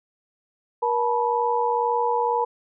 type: tone cluster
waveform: sine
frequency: 477.2 / 872 / 974 Hz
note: A#4 / A5 / B5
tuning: +41 / -16 / -24 cents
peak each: -24 dBFS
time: 0.82-2.45 s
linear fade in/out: 10 ms
effects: none